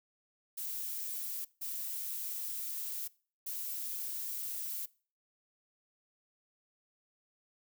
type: noise bursts at uneven times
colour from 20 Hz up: violet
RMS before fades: -39 dBFS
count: 3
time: 0.57-1.45 / 1.61-3.08 / 3.46-4.86 s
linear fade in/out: 10 ms
effects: noise-tail reverb RT60 0.4 s tail -22 dB re dry